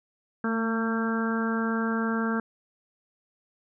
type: harmonic tone with a mistuned harmonic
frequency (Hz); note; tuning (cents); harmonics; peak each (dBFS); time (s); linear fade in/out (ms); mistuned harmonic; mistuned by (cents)
226.5; A#3; -50; 1 / 2 / 3 / 4 / 5 / 6 / 7; -26 / -33 / -40 / -38 / -38 / -34 / -34; 0.44-2.4; 2; 1; -19
effects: none